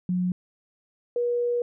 sine tone pair in turn, 180.8 / 481.5 Hz, F#3 / B4, -40 / -44 cents, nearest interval octave + perfect fourth, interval 1696 cents, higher second, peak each -22 dBFS, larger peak neither, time 0.09-0.32 / 1.16-1.62 s, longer second, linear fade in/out 2 ms, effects none

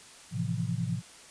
sine chord, F major seventh, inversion first, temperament equal, 110 / 130.81 / 164.81 / 174.61 Hz, A2 / C3 / E3 / F3, 0 / 0 / 0 / 0 cents, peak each -34 dBFS, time 0.31-1.02 s, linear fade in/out 50 ms, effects white hiss -51 dBFS RMS until 1.3 s + resampled to 22050 Hz

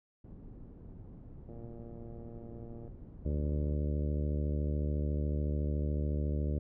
pink low-pass noise, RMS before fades -49 dBFS, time 0.24-3.75 s, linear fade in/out 5 ms, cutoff 290 Hz, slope 12 dB/octave
click train, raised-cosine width 2 ms, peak -37 dBFS, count 162, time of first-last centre 1.49-2.878 s, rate 116 Hz
harmonic tone, 73.9 Hz, D2, 11 cents sharp, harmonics 1 / 2 / 3 / 4 / 5 / 6 / 7 / 8, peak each -31 / -37 / -41 / -43 / -45 / -47 / -48 / -49 dBFS, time 3.25-6.59 s, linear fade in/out 5 ms
effects none

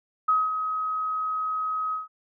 sine tone with ADSR envelope, 1268 Hz, D#6, 32 cents sharp, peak -17 dBFS, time 0.28-2.08 s, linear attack 9 ms, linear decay 210 ms, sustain -8 dB, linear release 150 ms, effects none

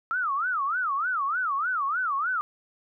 sine tone with vibrato, 1286 Hz, E6, 43 cents flat, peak -24 dBFS, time 0.11-2.41 s, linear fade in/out 0 ms, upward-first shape sine, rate 3.3 Hz, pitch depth 290 cents each way, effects none

